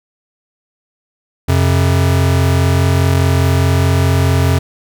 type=tone pair together; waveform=square; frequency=89.9 / 134.7 Hz; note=F#2 / C#3; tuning=-49 / -49 cents; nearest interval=perfect fifth; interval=700 cents; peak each=-12 / -15 dBFS; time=1.48-4.59 s; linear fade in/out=10 ms; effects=none